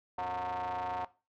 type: ring-modulated tone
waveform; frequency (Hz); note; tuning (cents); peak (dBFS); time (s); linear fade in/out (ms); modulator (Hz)
45% pulse; 92.5; F#2; 0; -30; 0.18-1.05; 5; 819
effects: noise-tail reverb RT60 0.3 s tail -18 dB re dry + low-pass 3000 Hz 12 dB/octave